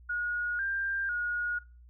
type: tone with pitch steps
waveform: sine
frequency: 1445 / 1589 / 1443 Hz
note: F#6 / G6 / F#6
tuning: -41 / +23 / -44 cents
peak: -29 dBFS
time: 0.09-1.59 s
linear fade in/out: 10 ms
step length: 500 ms
effects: noise-tail reverb RT60 0.3 s tail -20 dB re dry + added 60 Hz sine -51 dBFS peak until 1.89 s